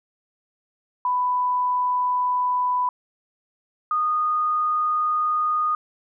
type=tone pair in turn; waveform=sine; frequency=994 / 1232.1 Hz; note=B5 / D#6; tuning=+11 / -17 cents; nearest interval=major third; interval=372 cents; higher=second; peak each=-19 dBFS; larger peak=neither; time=1.05-2.89 / 3.91-5.75 s; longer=neither; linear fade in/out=2 ms; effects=none